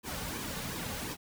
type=noise with flanger; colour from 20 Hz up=pink; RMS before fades=-38 dBFS; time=0.03-1.17 s; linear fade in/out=50 ms; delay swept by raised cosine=1.4 to 3.1 ms; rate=2.8 Hz; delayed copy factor=-0.65; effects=none